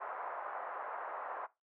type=band-pass noise; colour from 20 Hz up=white; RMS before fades=-42 dBFS; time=0-1.47 s; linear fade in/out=20 ms; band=590 to 1300 Hz; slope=24 dB/octave; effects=noise-tail reverb RT60 0.2 s tail -17 dB re dry + low-pass 2000 Hz 12 dB/octave